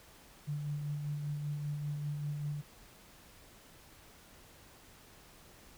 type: tone with tremolo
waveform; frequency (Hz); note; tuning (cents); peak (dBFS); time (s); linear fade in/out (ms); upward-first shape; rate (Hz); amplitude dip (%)
sine; 146.83; D3; 0; -33; 0.47-2.62; 20; sine; 5.1; 35
effects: pink hiss -58 dBFS RMS until 5.77 s